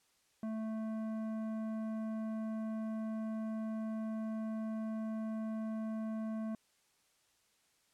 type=tone with tanh clipping; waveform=sine; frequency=220 Hz; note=A3; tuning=in tune; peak=-38 dBFS; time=0.43-6.55 s; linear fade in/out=2 ms; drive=12 dB; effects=white hiss -73 dBFS RMS until 7.93 s + low-pass 10000 Hz 12 dB/octave